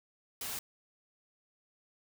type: noise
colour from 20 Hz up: white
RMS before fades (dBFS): -39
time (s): 0.41-0.59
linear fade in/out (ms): 2
effects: none